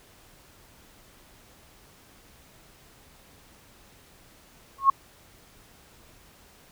sine tone with exponential growth, 1089 Hz, C#6, 31 cents flat, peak -10 dBFS, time 4.78-4.9 s, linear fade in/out 5 ms, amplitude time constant 26 ms, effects pink hiss -55 dBFS RMS until 6.71 s

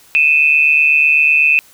sine tone pair together, 2489 / 2637 Hz, D#7 / E7, 0 / 0 cents, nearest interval minor second, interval 100 cents, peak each -11 dBFS, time 0.15-1.59 s, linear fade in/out 0 ms, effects white hiss -46 dBFS RMS until 1.73 s

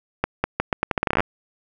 accelerating click train, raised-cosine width 0.5 ms, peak -4 dBFS, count 16, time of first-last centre 0.24-1.205 s, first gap 200 ms, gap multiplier 0.8, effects none

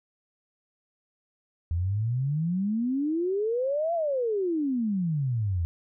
sine exponential two-way sweep, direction up then down, 81.2 to 694 to 81.2 Hz, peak -24 dBFS, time 1.71-5.65 s, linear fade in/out 0 ms, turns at 3.94 s, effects none

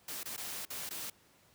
white noise with dropouts, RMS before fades -41 dBFS, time 0.08-1.1 s, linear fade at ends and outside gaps 5 ms, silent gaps 0.233-0.255 / 0.365-0.377 / 0.653-0.702 / 0.892-0.907 s, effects pink hiss -65 dBFS RMS until 1.54 s + high-pass 80 Hz 12 dB/octave

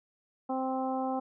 harmonic tone, 261.6 Hz, C4, in tune, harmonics 1 / 2 / 3 / 4 / 5, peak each -33 / -36 / -33 / -41 / -46 dBFS, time 0.49-1.2 s, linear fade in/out 10 ms, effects none

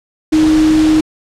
sine tone in noise, 312 Hz, D#4, 5 cents sharp, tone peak -7 dBFS, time 0.32-1.01 s, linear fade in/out 10 ms, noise pink, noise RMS -22 dBFS, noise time 0.32-1.01 s, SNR +12 dB, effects low-pass 7000 Hz 12 dB/octave

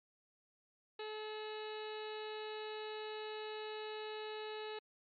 harmonic tone with a mistuned harmonic, 430 Hz, A4, 40 cents flat, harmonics 1 / 2 / 3 / 4 / 5 / 6 / 7 / 8 / 9 / 10, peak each -44 / -50 / -56 / -55 / -59 / -56 / -56 / -64 / -54 / -61 dBFS, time 0.99-4.79 s, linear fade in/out 5 ms, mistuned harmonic 7, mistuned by -35 cents, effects Opus 48 kbps

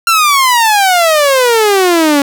sawtooth exponential sweep, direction down, 1380 to 277.2 Hz, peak -3 dBFS, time 0.07-2.22 s, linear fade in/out 2 ms, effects none

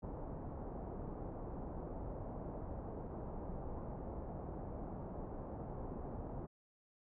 pink low-pass noise, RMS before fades -45 dBFS, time 0.02-6.47 s, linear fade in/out 20 ms, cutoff 880 Hz, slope 24 dB/octave, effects none

